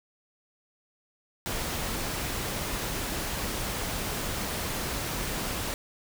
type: noise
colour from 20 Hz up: pink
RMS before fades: -32 dBFS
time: 1.46-5.74 s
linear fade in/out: 0 ms
effects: none